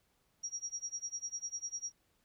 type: tone with tremolo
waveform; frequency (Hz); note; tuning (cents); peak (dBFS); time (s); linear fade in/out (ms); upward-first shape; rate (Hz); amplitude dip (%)
sine; 5680; F8; +28; -35; 0.43-1.92; 10; sine; 10; 95
effects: pink hiss -75 dBFS RMS until 2.24 s